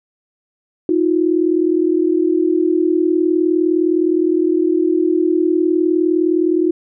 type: tone pair together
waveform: sine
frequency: 318.6 / 358.2 Hz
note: D#4 / F4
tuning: +41 / +44 cents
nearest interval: major second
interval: 203 cents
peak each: -15 dBFS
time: 0.89-6.71 s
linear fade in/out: 2 ms
effects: none